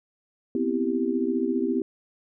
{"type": "chord", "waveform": "sine", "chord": "C major seventh", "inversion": "third", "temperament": "equal", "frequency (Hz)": [246.9, 261.6, 329.6, 392], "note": ["B3", "C4", "E4", "G4"], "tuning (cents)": [0, 0, 0, 0], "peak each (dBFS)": -28, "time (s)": [0.55, 1.82], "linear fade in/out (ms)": 2, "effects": []}